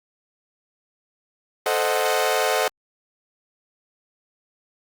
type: chord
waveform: sawtooth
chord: A diminished seventh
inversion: none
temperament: equal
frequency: 440 / 523.3 / 622.3 / 740 Hz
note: A4 / C5 / Eb5 / Gb5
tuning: 0 / 0 / 0 / 0 cents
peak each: -21 dBFS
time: 1.66-2.68 s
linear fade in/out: 2 ms
effects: Opus 32 kbps